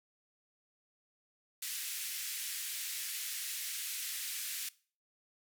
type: band-pass noise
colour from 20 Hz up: white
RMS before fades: -40 dBFS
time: 1.62-4.69 s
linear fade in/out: 5 ms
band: 1800 to 15000 Hz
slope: 24 dB/octave
effects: noise-tail reverb RT60 0.4 s tail -20 dB re dry